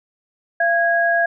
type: tone pair together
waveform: sine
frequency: 682 / 1648.5 Hz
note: F5 / G#6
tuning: -41 / -13 cents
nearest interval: octave + minor third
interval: 1528 cents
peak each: -17 dBFS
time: 0.6-1.26 s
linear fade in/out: 5 ms
effects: none